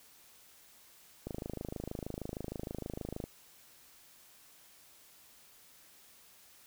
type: click train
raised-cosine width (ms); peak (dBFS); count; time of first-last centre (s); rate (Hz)
2; -25; 53; 1.27-3.24; 26.4
effects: white hiss -60 dBFS RMS until 6.66 s